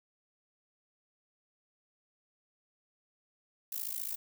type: noise with amplitude modulation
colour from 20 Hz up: violet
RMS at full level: -34 dBFS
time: 3.72-4.16 s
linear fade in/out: 5 ms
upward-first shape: sine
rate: 54.6 Hz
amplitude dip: 90%
effects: none